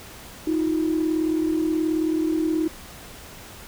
sine tone pair together, 315.8 / 354.5 Hz, D#4 / F4, +26 / +26 cents, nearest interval major second, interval 200 cents, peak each -20 / -26 dBFS, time 0.47-2.68 s, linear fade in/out 5 ms, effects tanh soft clip ceiling -13 dBFS + pink hiss -42 dBFS RMS until 3.67 s

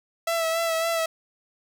sawtooth tone with vibrato, 659.3 Hz, E5, in tune, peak -19 dBFS, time 0.27-1.06 s, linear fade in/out 5 ms, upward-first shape sine, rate 3.6 Hz, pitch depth 30 cents each way, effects none

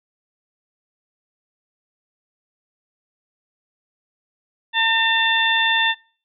harmonic tone with a mistuned harmonic, 905 Hz, A5, 48 cents sharp, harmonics 1 / 2 / 3 / 4, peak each -22 / -19 / -24 / -20 dBFS, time 4.73-5.95 s, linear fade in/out 50 ms, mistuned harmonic 4, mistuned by -36 cents, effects noise-tail reverb RT60 0.4 s tail -23 dB re dry

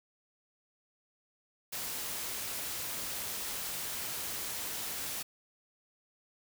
white noise, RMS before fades -38 dBFS, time 1.72-5.23 s, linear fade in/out 10 ms, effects none

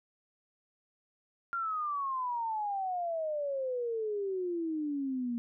sine exponential sweep, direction down, 1396.9 to 233.3 Hz, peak -31 dBFS, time 1.53-5.38 s, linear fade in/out 0 ms, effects none

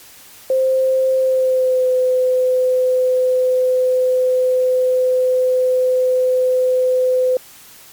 sine tone with pitch glide, 523.3 to 508.7 Hz, C5 to C5, 0 to -49 cents, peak -12 dBFS, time 0.5-7.37 s, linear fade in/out 2 ms, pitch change -49 cents, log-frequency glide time 1.16-1.89 s, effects white hiss -42 dBFS RMS until 7.92 s + MP3 96 kbps

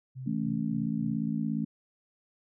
sine tone with tremolo, 130 Hz, C3, 11 cents flat, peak -36 dBFS, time 0.15-1.3 s, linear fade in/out 20 ms, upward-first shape sine, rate 3.5 Hz, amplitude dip 80%
sine chord, A major, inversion second, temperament equal with one note detuned, 162.73 / 220 / 277.2 Hz, E3 / A3 / C#4, -22 / 0 / 0 cents, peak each -33 / -30 / -35 dBFS, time 0.26-1.65 s, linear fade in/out 10 ms
effects none

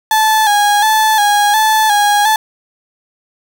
35% pulse tone with vibrato, 847 Hz, G#5, 34 cents sharp, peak -7 dBFS, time 0.11-2.36 s, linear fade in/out 2 ms, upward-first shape square, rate 1.4 Hz, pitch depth 48 cents each way, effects 8-bit

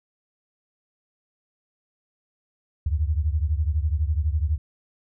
sine beating tone pair, 73 / 85 Hz, D2 / F2, -10 / -46 cents, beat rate 12 Hz, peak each -22 / -25 dBFS, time 2.86-4.58 s, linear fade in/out 5 ms, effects none

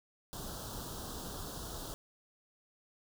pink band-stop noise, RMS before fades -43 dBFS, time 0.33-1.94 s, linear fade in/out 0 ms, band 1500 to 3200 Hz, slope 48 dB/octave, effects none

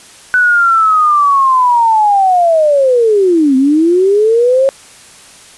sine linear two-way sweep, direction down then up, 1500 to 256.6 to 548 Hz, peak -6 dBFS, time 0.34-4.69 s, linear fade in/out 0 ms, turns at 3.56 s, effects white hiss -38 dBFS RMS until 5.57 s + resampled to 24000 Hz

